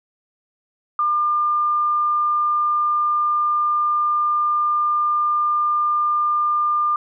sine tone, 1200 Hz, D6, 37 cents sharp, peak -16 dBFS, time 0.99-6.96 s, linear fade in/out 2 ms, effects none

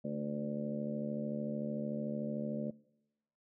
harmonic tone with a mistuned harmonic, 73.42 Hz, D2, in tune, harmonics 2 / 3 / 4 / 5 / 6 / 7 / 8, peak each -44 / -38 / -47 / -50 / -51 / -45 / -43 dBFS, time 0.04-2.71 s, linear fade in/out 10 ms, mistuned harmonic 5, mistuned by -18 cents, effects noise-tail reverb RT60 0.9 s tail -23 dB re dry

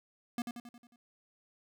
square tone with echo, 238.7 Hz, A#3, 41 cents sharp, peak -33 dBFS, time 0.38-0.42 s, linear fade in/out 2 ms, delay 90 ms, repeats 6, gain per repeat -5 dB, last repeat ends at 0.96 s, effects none

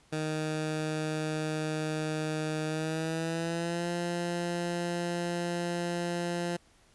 15% pulse tone with pitch glide, 155.3 to 173.31 Hz, D#3 to F3, -3 to -13 cents, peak -24 dBFS, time 0.12-6.57 s, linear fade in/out 10 ms, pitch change +190 cents, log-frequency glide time 2.66-3.89 s, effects pink hiss -63 dBFS RMS until 6.94 s + resampled to 24000 Hz

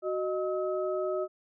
sine tone cluster, 371.9 / 618 / 1282 Hz, F#4 / D#5 / E6, +9 / -12 / -49 cents, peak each -31 / -31 / -39 dBFS, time 0.02-1.28 s, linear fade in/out 50 ms, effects none

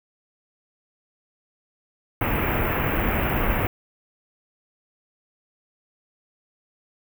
pink band-stop noise, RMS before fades -23 dBFS, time 2.21-3.67 s, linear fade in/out 2 ms, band 2700 to 14000 Hz, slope 48 dB/octave, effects none

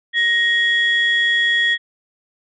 sine tone pair together, 1876 / 3343 Hz, A#6 / G#7, +11 / +11 cents, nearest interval minor seventh, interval 1000 cents, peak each -14 / -19 dBFS, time 0.13-1.78 s, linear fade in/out 50 ms, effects tanh soft clip ceiling -7 dBFS

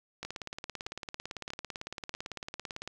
two click trains, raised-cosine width 0.2 ms, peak -21 / -21 dBFS, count 4 / 48, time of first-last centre 0.23-2.141 / 0.25-2.876 s, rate 1.57 / 17.9 Hz, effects none

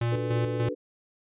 square tone with tremolo, 117.8 Hz, A#2, 19 cents sharp, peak -25 dBFS, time 0.01-0.69 s, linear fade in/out 5 ms, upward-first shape square, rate 3.4 Hz, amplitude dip 50%
sine chord, B minor seventh, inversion first, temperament equal, 293.7 / 370 / 440 / 493.9 Hz, D4 / F#4 / A4 / B4, 0 / 0 / 0 / 0 cents, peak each -35 / -38 / -36 / -33 dBFS, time 0.11-0.75 s, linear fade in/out 20 ms
effects resampled to 8000 Hz

